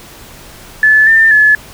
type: tone with pitch steps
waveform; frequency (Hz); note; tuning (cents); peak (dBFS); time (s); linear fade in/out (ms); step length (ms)
sine; 1733 / 1794 / 1717; A6 / A6 / A6; -27 / +33 / -43; -4; 0.83-1.55; 2; 240
effects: pink hiss -35 dBFS RMS until 1.73 s